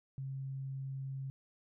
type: tone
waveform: sine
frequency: 134.8 Hz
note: C#3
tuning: 48 cents flat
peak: -38 dBFS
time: 0.18-1.3 s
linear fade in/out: 0 ms
effects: none